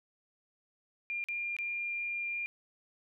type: tone with dropouts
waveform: sine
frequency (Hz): 2399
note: D7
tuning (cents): +36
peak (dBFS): -33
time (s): 1.1-2.46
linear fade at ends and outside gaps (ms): 0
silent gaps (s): 1.24-1.286 / 1.566-1.587
effects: none